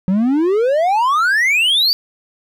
triangle exponential sweep, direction up, 180 to 4720 Hz, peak -10 dBFS, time 0.08-1.93 s, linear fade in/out 0 ms, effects none

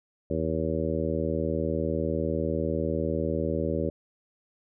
harmonic tone, 80 Hz, D#2, 49 cents sharp, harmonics 1 / 2 / 3 / 4 / 5 / 6 / 7, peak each -33 / -33 / -33 / -33 / -33 / -33 / -33 dBFS, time 0.3-3.9 s, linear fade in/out 5 ms, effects none

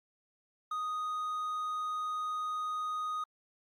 triangle tone, 1244 Hz, D#6, 1 cent flat, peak -31 dBFS, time 0.71-3.24 s, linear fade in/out 5 ms, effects Opus 48 kbps

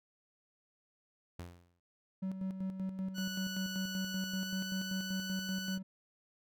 sawtooth tone with exponential decay, 87.31 Hz, F2, in tune, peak -37 dBFS, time 1.39-1.8 s, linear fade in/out 5 ms, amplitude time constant 89 ms
triangle tone with tremolo, 189.6 Hz, F#3, 43 cents sharp, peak -32 dBFS, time 2.22-5.83 s, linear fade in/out 10 ms, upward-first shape square, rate 5.2 Hz, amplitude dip 55%
15% pulse tone with pitch glide, 1478 to 1489.1 Hz, F#6 to F#6, -2 to +11 cents, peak -34 dBFS, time 3.14-5.79 s, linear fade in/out 50 ms, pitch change +13 cents, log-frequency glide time 4.39-4.54 s
effects none

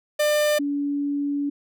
45% pulse / sine tone pair in turn, 598 / 285.7 Hz, D5 / D4, +31 / -48 cents, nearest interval octave + minor second, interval 1279 cents, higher first, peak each -18 / -22 dBFS, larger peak first, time 0.19-0.59 / 0.59-1.5 s, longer second, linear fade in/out 10 ms, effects none

